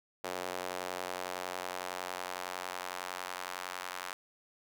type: tone with high-pass filter sweep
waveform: sawtooth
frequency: 90.9 Hz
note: F#2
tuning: 30 cents flat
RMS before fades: -40 dBFS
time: 0.24-4.13 s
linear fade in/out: 0 ms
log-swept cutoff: 530 to 1100 Hz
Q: 1.2
effects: none